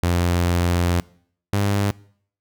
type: tone pair in turn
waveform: sawtooth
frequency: 87.31 / 100.77 Hz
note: F2 / G2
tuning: 0 / +48 cents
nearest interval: major second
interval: 248 cents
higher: second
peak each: -13 / -14 dBFS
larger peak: first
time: 0.03-1 / 1.53-1.91 s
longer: first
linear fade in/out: 0 ms
effects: noise-tail reverb RT60 0.6 s tail -23 dB re dry